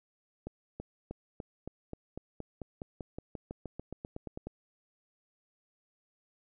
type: accelerating click train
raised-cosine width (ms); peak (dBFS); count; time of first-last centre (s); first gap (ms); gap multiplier
2; -26; 22; 0.47-4.47; 330; 0.94
effects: none